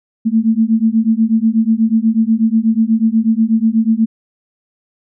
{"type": "beating tone pair", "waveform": "sine", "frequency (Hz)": [219.4, 227.6], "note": ["A3", "A#3"], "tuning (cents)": [-5, -41], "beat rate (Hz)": 8.2, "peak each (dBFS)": -13, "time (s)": [0.25, 4.06], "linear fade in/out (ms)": 20, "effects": []}